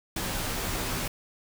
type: noise with comb filter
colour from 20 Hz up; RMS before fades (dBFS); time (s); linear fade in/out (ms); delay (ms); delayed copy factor
pink; -31; 0.16-1.08; 5; 14; -0.55
effects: none